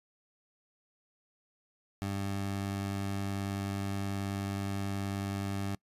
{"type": "tone", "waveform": "20% pulse", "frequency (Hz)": 98.8, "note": "G2", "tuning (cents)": 14, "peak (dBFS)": -28, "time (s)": [2.02, 5.75], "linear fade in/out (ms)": 0, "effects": ["noise-tail reverb RT60 0.1 s tail -25 dB re dry", "resampled to 32000 Hz"]}